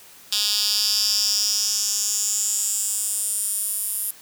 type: tone with high-pass filter sweep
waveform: 10% pulse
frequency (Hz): 207.7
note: G#3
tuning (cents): 0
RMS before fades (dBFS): -23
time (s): 0.32-4.11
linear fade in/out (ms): 5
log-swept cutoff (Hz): 4100 to 11000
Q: 4.3
effects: white hiss -47 dBFS RMS until 4.21 s + high-pass 80 Hz 12 dB/octave